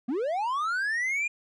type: linear sweep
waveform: triangle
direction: up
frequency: 220 to 2446 Hz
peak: -24 dBFS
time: 0.08-1.28 s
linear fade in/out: 10 ms
effects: resampled to 24000 Hz